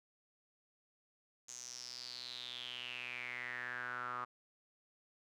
sawtooth tone with band-pass filter sweep, 123.47 Hz, B2, in tune, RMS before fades -45 dBFS, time 1.48-4.25 s, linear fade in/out 10 ms, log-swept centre 6700 to 1200 Hz, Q 7.7, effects none

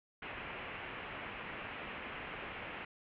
white low-pass noise, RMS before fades -45 dBFS, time 0.22-2.85 s, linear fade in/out 5 ms, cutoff 2800 Hz, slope 48 dB/octave, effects none

